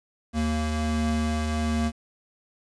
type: tone pair together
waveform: square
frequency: 77.14 / 230.1 Hz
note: D#2 / A#3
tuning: -14 / -22 cents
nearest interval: octave + perfect fifth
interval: 1892 cents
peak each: -27 dBFS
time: 0.33-1.92 s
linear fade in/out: 50 ms
effects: resampled to 22050 Hz + 9-bit